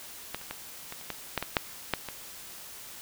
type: clicks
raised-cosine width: 0.3 ms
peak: -16 / -29 / -19 / -22 / -30 / -17 / -11 / -15 / -6 / -9 / -20 dBFS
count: 11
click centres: 0.346 / 0.414 / 0.51 / 0.924 / 1.012 / 1.103 / 1.377 / 1.426 / 1.568 / 1.937 / 2.087 s
effects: white hiss -45 dBFS RMS until 3.01 s